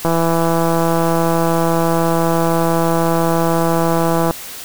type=click train; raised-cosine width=1 ms; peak=-3 dBFS; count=708; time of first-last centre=0.05-4.309 s; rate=166 Hz; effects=white hiss -31 dBFS RMS until 4.64 s